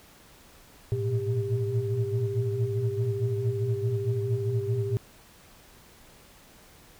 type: tone cluster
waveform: sine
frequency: 107.2 / 115.4 / 120.1 / 397.5 Hz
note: A2 / A#2 / B2 / G4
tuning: -45 / -17 / -48 / +24 cents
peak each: -30 dBFS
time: 0.92-4.97 s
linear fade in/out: 0 ms
effects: tanh soft clip ceiling -15 dBFS + pink hiss -54 dBFS RMS until 6.99 s